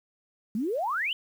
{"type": "exponential sweep", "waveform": "sine", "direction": "up", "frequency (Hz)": [198.3, 3136], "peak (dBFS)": -26, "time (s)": [0.55, 1.13], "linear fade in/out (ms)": 2, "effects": ["9-bit"]}